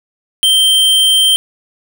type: tone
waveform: square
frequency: 3136 Hz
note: G7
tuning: in tune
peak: -8 dBFS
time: 0.43-1.36 s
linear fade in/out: 0 ms
effects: 8-bit